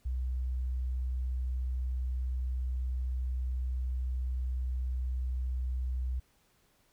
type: tone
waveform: sine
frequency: 63.1 Hz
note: B1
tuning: 38 cents sharp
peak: -30 dBFS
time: 0.05-6.2 s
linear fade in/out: 10 ms
effects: pink hiss -69 dBFS RMS until 6.92 s